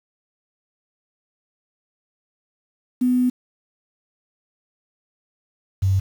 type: tone pair in turn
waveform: sine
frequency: 250 / 96 Hz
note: B3 / G2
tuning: +21 / -36 cents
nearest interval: octave + perfect fourth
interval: 1657 cents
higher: first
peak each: -15 dBFS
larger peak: neither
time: 3.01-3.3 / 5.82-6 s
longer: first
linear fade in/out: 10 ms
effects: 7-bit